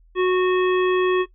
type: harmonic tone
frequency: 367.4 Hz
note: F#4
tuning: 12 cents flat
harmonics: 1 / 3 / 5 / 7 / 9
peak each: -16 / -26 / -30 / -33 / -35 dBFS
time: 0.15-1.26 s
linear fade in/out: 50 ms
effects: noise-tail reverb RT60 0.1 s tail -18 dB re dry + added 41 Hz sine -50 dBFS peak until 1.34 s